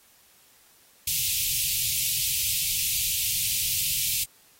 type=band-stop noise; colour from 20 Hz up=white; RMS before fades=-26 dBFS; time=1.07-4.24 s; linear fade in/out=5 ms; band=150 to 2400 Hz; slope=48 dB/octave; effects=white hiss -58 dBFS RMS until 4.59 s + AAC 48 kbps